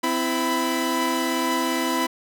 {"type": "tone cluster", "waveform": "sawtooth", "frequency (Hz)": [257.9, 332, 994], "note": ["C4", "E4", "B5"], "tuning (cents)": [-25, 12, 11], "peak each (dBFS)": -22, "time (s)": [0.03, 2.07], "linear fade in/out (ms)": 10, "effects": []}